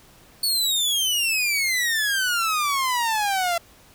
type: exponential sweep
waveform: sawtooth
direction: down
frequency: 4482 to 673 Hz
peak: -17 dBFS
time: 0.43-3.58 s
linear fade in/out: 5 ms
effects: pink hiss -52 dBFS RMS until 3.94 s